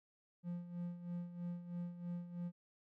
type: tone with tremolo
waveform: triangle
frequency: 174.61 Hz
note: F3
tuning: in tune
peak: -37 dBFS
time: 0.43-2.52 s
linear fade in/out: 50 ms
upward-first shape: sine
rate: 3.1 Hz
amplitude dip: 70%
effects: none